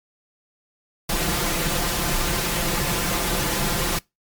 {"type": "noise with comb filter", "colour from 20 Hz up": "pink", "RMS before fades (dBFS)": -23, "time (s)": [1.09, 3.99], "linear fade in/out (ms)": 5, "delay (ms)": 5.8, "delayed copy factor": 0.6, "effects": ["noise-tail reverb RT60 0.2 s tail -24 dB re dry", "MP3 96 kbps"]}